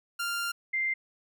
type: tone pair in turn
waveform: sawtooth / sine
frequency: 1394 / 2092 Hz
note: F6 / C7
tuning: -4 / -1 cents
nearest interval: perfect fifth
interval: 703 cents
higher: second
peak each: -26 dBFS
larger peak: neither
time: 0.19-0.52 / 0.73-0.94 s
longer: first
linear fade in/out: 10 ms
effects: none